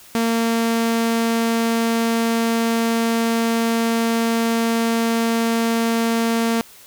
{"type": "tone", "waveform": "sawtooth", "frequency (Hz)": 229.2, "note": "A#3", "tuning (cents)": -29, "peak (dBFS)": -13, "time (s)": [0.15, 6.61], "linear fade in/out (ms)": 0, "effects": ["white hiss -45 dBFS RMS until 6.86 s"]}